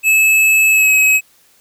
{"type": "tone with pitch glide", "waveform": "square", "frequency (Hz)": [2600, 2554], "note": ["E7", "D#7"], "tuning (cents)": [-24, 45], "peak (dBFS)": -9, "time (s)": [0.03, 1.21], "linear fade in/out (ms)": 50, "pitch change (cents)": -31, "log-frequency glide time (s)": [0.7, 0.91], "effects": ["white hiss -52 dBFS RMS until 1.6 s"]}